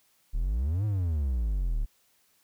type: exponential two-way sweep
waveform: triangle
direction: up then down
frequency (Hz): 34.65 to 109 to 34.65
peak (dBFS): -23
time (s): 0.33-1.86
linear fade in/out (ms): 20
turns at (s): 0.85
effects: white hiss -67 dBFS RMS until 2.43 s